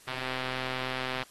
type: click train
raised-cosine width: 0.3 ms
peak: -18 dBFS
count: 149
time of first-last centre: 0.08-1.227 s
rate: 129 Hz
effects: white hiss -56 dBFS RMS until 1.3 s + AAC 32 kbps